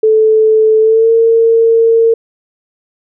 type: tone with pitch glide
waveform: sine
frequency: 437 to 455.8 Hz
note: A4 to A#4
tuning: -12 to -39 cents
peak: -5 dBFS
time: 0.03-2.14 s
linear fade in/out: 5 ms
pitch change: +73 cents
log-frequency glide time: 0.8-1.11 s
effects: none